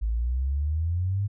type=exponential sweep; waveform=sine; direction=up; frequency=52.7 to 103.5 Hz; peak=-23 dBFS; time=0.01-1.28 s; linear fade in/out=20 ms; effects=none